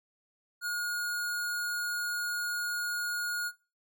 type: tone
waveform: square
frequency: 1437 Hz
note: F6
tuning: 49 cents sharp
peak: -31 dBFS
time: 0.61-3.52 s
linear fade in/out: 50 ms
effects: noise-tail reverb RT60 0.3 s tail -19 dB re dry